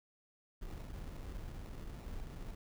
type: noise with sample-and-hold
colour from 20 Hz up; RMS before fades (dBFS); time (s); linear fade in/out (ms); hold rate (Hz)
brown; -45; 0.61-2.55; 5; 1575
effects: none